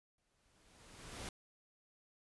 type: noise with exponential growth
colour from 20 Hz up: pink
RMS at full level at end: -44 dBFS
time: 0.18-1.29 s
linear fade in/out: 2 ms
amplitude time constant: 240 ms
effects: resampled to 24000 Hz